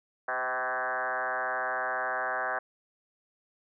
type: tone with frequency modulation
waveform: sine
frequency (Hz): 1146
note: D6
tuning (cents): -43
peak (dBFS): -28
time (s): 0.28-2.59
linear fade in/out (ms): 5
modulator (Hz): 126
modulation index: 4.6
effects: none